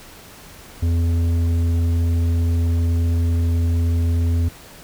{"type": "tone with tanh clipping", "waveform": "triangle", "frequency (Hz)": 84.4, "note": "E2", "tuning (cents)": 41, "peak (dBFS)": -17, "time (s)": [0.82, 4.49], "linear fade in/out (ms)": 10, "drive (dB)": 13, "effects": ["pink hiss -42 dBFS RMS until 4.83 s"]}